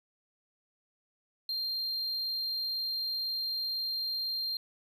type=tone; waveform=triangle; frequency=4186 Hz; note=C8; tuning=in tune; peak=-30 dBFS; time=1.49-4.57 s; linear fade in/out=2 ms; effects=none